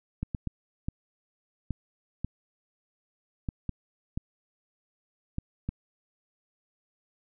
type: clicks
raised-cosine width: 5 ms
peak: -18 dBFS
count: 11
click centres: 0.23 / 0.348 / 0.473 / 0.885 / 1.707 / 2.246 / 3.488 / 3.693 / 4.175 / 5.384 / 5.69 s
effects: none